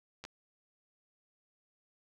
clicks, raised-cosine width 0.2 ms, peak -27 dBFS, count 2, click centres 0.24 / 0.251 s, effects none

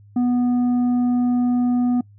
triangle tone with tanh clipping, 245.6 Hz, B3, 9 cents flat, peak -17 dBFS, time 0.16-2.01 s, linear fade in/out 5 ms, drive 10 dB, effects noise-tail reverb RT60 0.1 s tail -22 dB re dry + added 102 Hz sine -45 dBFS peak until 2.18 s

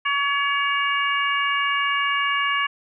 harmonic tone, 565 Hz, C#5, 33 cents sharp, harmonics 2 / 3 / 4 / 5, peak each -23 / -25 / -26 / -27 dBFS, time 0.05-2.67 s, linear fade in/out 10 ms, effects none

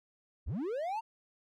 triangle linear sweep, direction up, 37.94 to 932.3 Hz, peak -31 dBFS, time 0.46-1.01 s, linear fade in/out 20 ms, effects none

